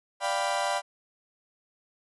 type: chord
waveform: 35% pulse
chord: G dominant seventh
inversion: second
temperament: equal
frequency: 587.3 / 698.5 / 784 / 987.8 Hz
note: D5 / F5 / G5 / B5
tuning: 0 / 0 / 0 / 0 cents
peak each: -30 dBFS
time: 0.2-0.82 s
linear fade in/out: 50 ms
effects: resampled to 24000 Hz